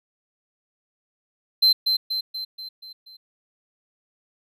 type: tone with echo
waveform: triangle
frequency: 4099 Hz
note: C8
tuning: 36 cents flat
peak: -12 dBFS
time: 1.62-1.73 s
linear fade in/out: 10 ms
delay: 240 ms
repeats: 6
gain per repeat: -5 dB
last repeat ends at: 3.17 s
effects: none